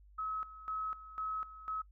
sine tone with tremolo, 1284 Hz, E6, 46 cents flat, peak -35 dBFS, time 0.18-1.82 s, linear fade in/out 10 ms, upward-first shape square, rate 2 Hz, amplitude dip 80%, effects noise-tail reverb RT60 0.1 s tail -21 dB re dry + added 50 Hz sine -57 dBFS peak until 1.91 s

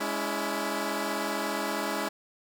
10% pulse chord, C# minor, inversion second, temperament equal with one note detuned, 207.7 / 283.8 / 329.6 Hz, G#3 / C#4 / E4, 0 / +41 / 0 cents, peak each -25 dBFS, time 0-2.09 s, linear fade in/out 10 ms, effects none

